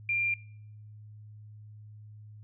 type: tone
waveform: sine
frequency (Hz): 2386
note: D7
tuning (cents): +27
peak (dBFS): -26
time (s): 0.09-0.34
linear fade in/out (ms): 2
effects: noise-tail reverb RT60 0.8 s tail -25 dB re dry + added 106 Hz sine -46 dBFS peak until 2.43 s